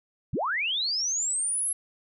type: linear sweep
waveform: sine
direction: up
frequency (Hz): 66.7 to 11175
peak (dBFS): -25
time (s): 0.33-1.73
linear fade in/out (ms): 5
effects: none